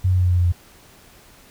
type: tone with pitch steps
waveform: sine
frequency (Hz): 92.5 / 91.6 / 90.7 / 89.81 / 88.94 / 88.07 / 87.21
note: F#2 / F#2 / F#2 / F2 / F2 / F2 / F2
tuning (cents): 0 / -17 / -34 / +49 / +32 / +15 / -2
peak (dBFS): -14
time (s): 0.04-0.523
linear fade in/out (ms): 10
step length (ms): 69
effects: pink hiss -49 dBFS RMS until 1.5 s